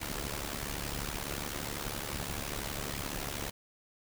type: noise with amplitude modulation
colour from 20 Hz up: pink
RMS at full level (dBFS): -34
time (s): 0-3.51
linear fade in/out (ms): 20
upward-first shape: sine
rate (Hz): 71.9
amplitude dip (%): 80
effects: none